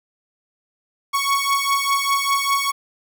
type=beating tone pair; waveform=sawtooth; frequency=1108.7 / 1113.7 Hz; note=C#6 / C#6; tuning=0 / +8 cents; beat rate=5 Hz; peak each=-17 / -17 dBFS; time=1.13-2.72 s; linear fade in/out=20 ms; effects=none